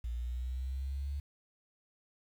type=linear sweep; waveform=sine; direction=up; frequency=57.8 to 71.4 Hz; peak=-34 dBFS; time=0.04-1.2 s; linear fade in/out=5 ms; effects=10-bit